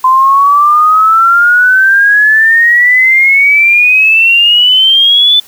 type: exponential sweep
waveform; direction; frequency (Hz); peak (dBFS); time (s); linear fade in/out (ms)
sine; up; 1026 to 3520; -3; 0.04-5.4; 5
effects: white hiss -38 dBFS RMS until 5.47 s